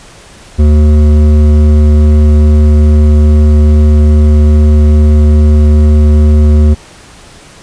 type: tone with hard clipping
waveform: sine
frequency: 75.2 Hz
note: D2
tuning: 42 cents sharp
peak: -4 dBFS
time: 0.58-6.75 s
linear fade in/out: 20 ms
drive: 11 dB
effects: pink hiss -35 dBFS RMS until 7.62 s + resampled to 22050 Hz